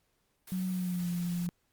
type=noise; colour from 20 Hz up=white; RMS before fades=-48 dBFS; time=0.47-1.47 s; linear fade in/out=5 ms
type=tone with pitch glide; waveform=sine; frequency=185 to 174.62 Hz; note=F#3 to F3; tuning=0 to 0 cents; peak=-30 dBFS; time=0.52-1.49 s; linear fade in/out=0 ms; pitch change=-100 cents; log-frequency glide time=0.69-1.09 s
effects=pink hiss -75 dBFS RMS until 1.72 s + Opus 48 kbps